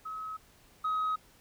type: tone pair in turn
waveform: sine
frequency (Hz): 1281 / 1266.3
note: E6 / D#6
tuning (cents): -50 / +30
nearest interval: unison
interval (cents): 20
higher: first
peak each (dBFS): -36 / -26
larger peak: second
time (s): 0.05-0.37 / 0.84-1.16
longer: neither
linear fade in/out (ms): 10
effects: tanh soft clip ceiling -26 dBFS + pink hiss -61 dBFS RMS until 1.4 s